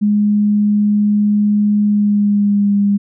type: tone with pitch glide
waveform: sine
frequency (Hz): 207.7 to 202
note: G#3 to G#3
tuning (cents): 0 to -48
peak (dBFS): -10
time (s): 0.01-2.98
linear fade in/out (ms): 20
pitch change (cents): -48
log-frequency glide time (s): 1.85-2.76
effects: none